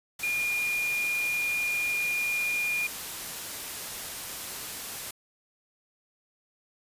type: tone in noise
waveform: sine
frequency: 2423 Hz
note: D#7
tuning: 47 cents flat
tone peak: -26 dBFS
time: 0.23-2.87 s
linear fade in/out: 5 ms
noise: white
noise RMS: -37 dBFS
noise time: 0.19-5.11 s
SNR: +8 dB
effects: resampled to 32000 Hz